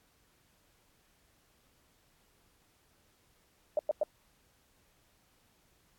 sine tone bursts, 606 Hz, D#5, 46 cents flat, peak -25 dBFS, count 3, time 3.77-4.033 s, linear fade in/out 2 ms, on 21 ms, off 100 ms, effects pink hiss -69 dBFS RMS until 5.98 s + AAC 64 kbps

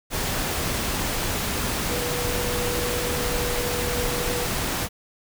sine tone in noise, 487.1 Hz, B4, 24 cents flat, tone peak -29 dBFS, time 1.88-4.47 s, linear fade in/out 50 ms, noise pink, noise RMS -26 dBFS, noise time 0.1-4.89 s, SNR -6 dB, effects none

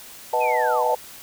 sine chord, B dominant seventh, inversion none, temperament equal, 493.9 / 622.3 / 740 / 880 Hz, B4 / D#5 / F#5 / A5, 0 / 0 / 0 / 0 cents, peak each -24 / -25 / -27 / -21 dBFS, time 0.33-0.95 s, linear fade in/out 5 ms
sine linear sweep, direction down, 2603 to 440 Hz, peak -27 dBFS, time 0.4-0.96 s, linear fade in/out 20 ms
effects white hiss -42 dBFS RMS until 1.22 s

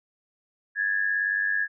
sine tone pair together, 1661.2 / 1759.4 Hz, G#6 / A6, 0 / -1 cents, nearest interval minor second, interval 99 cents, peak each -24 / -28 dBFS, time 0.75-1.68 s, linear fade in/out 50 ms, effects none

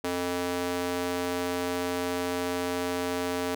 square tone with high-pass filter, 88.6 Hz, F2, 25 cents sharp, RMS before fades -30 dBFS, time 0.04-3.55 s, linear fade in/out 5 ms, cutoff 350 Hz, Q 1.3, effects none

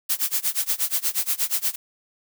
blue noise with tremolo, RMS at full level -21 dBFS, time 0.09-1.76 s, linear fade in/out 10 ms, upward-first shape sine, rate 8.4 Hz, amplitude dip 95%, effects none

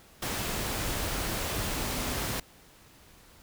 sine tone in noise, 251.2 Hz, B3, 30 cents sharp, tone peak -40 dBFS, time 1.79-2.14 s, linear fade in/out 5 ms, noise pink, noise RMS -32 dBFS, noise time 0.22-2.4 s, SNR -11 dB, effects pink hiss -56 dBFS RMS until 3.42 s

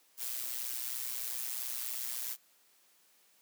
blue noise with amplitude modulation, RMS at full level -35 dBFS, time 0.17-2.37 s, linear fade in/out 50 ms, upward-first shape sine, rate 123 Hz, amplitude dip 70%, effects white hiss -67 dBFS RMS until 3.41 s + high-pass 200 Hz 12 dB/octave

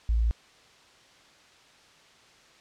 sine tone, 56.5 Hz, A1, 47 cents sharp, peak -21 dBFS, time 0.09-0.31 s, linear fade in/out 0 ms, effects white hiss -56 dBFS RMS until 2.6 s + low-pass 5000 Hz 12 dB/octave

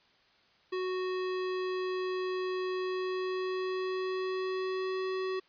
square tone with pitch glide, 370 to 376 Hz, F#4 to F#4, 0 to +28 cents, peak -32 dBFS, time 0.72-5.4 s, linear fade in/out 10 ms, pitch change +28 cents, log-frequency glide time 2.73-5.04 s, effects white hiss -65 dBFS RMS until 5.48 s + resampled to 11025 Hz

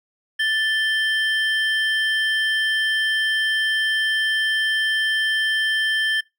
triangle tone pair together, 1760 / 3140 Hz, A6 / G7, 0 / +2 cents, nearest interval minor seventh, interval 1002 cents, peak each -18 / -22 dBFS, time 0.39-6.21 s, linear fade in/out 10 ms, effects noise-tail reverb RT60 0.2 s tail -22 dB re dry

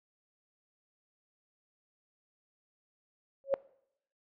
sine tone with exponential growth, 548 Hz, C#5, 20 cents flat, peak -20 dBFS, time 3.44-3.54 s, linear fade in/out 0 ms, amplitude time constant 21 ms, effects noise-tail reverb RT60 0.7 s tail -21 dB re dry + low-pass 2000 Hz 12 dB/octave

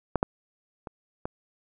clicks, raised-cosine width 1 ms, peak -9 / -8 / -23 / -17 dBFS, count 4, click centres 0.157 / 0.229 / 0.872 / 1.255 s, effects none

